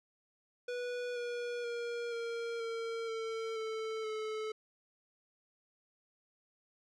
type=tone with pitch steps; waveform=square; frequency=490 / 481.6 / 473.3 / 465.2 / 457.2 / 449.3 / 441.6 / 434 Hz; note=B4 / B4 / A#4 / A#4 / A#4 / A4 / A4 / A4; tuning=-14 / -44 / +26 / -4 / -34 / +36 / +6 / -24 cents; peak=-37 dBFS; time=0.68-4.52 s; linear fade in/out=5 ms; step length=480 ms; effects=low-pass 5000 Hz 12 dB/octave